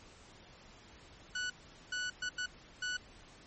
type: tone bursts at uneven times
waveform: sawtooth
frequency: 1480 Hz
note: F#6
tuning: in tune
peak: -31 dBFS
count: 5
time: 1.35-1.5 / 1.92-2.1 / 2.22-2.29 / 2.38-2.46 / 2.82-2.97 s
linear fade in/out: 5 ms
effects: pink hiss -57 dBFS RMS until 3.46 s + MP3 32 kbps